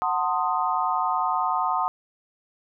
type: chord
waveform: sine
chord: F# diminished seventh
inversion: none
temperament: equal with one note detuned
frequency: 740 / 895.9 / 1046.5 / 1244.5 Hz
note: F#5 / A5 / C6 / Eb6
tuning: 0 / +31 / 0 / 0 cents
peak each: -27 dBFS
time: 0.02-1.88 s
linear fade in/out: 0 ms
effects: none